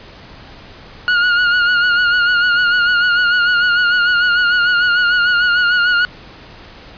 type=tone with vibrato; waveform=40% pulse; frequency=1437 Hz; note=F6; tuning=49 cents sharp; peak=-10 dBFS; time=1.08-6.05 s; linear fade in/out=0 ms; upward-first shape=sine; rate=6.7 Hz; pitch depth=43 cents each way; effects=pink hiss -38 dBFS RMS until 6.97 s + resampled to 11025 Hz